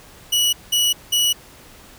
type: tone bursts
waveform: sawtooth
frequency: 2934 Hz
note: F#7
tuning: 15 cents flat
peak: -12 dBFS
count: 3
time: 0.32-1.33 s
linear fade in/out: 10 ms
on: 210 ms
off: 190 ms
effects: pink hiss -45 dBFS RMS until 1.98 s